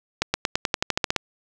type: accelerating click train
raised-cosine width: 0.2 ms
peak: -3 dBFS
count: 12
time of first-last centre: 0.22-1.163 s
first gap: 120 ms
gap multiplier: 0.93
effects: none